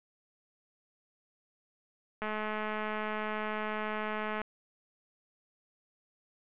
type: click train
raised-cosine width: 0.5 ms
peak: -21 dBFS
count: 471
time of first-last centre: 2.22-4.416 s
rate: 214 Hz
effects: resampled to 8000 Hz + 10-bit